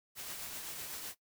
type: noise with tremolo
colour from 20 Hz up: white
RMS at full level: -42 dBFS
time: 0.15-1.15 s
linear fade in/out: 50 ms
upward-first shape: triangle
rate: 7.9 Hz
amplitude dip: 35%
effects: noise-tail reverb RT60 0.1 s tail -17 dB re dry